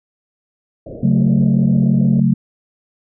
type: low-pass noise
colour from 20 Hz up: white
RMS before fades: -32 dBFS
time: 0.86-2.2 s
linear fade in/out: 5 ms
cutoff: 650 Hz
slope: 96 dB/octave
type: chord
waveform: sine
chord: F# minor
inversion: second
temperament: just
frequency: 138.75 / 185 / 222 Hz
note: C#3 / F#3 / A3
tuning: +2 / 0 / +16 cents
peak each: -15 dBFS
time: 1.03-2.34 s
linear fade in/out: 5 ms
effects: none